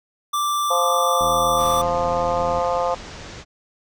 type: tone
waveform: square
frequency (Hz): 1174.7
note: D6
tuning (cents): 0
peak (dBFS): -20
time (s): 0.33-1.82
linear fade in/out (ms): 10
type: harmonic tone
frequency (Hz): 174.61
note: F3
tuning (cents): 0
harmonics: 3 / 4 / 5 / 6 / 7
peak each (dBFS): -22 / -24 / -26 / -28 / -29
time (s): 0.7-2.95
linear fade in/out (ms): 10
type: click train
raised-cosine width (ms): 3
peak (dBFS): -21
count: 113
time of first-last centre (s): 1.21-2.586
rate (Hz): 81.4
type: low-pass noise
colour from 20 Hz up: pink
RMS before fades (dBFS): -37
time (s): 1.56-3.45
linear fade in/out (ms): 50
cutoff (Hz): 7000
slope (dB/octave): 48
effects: none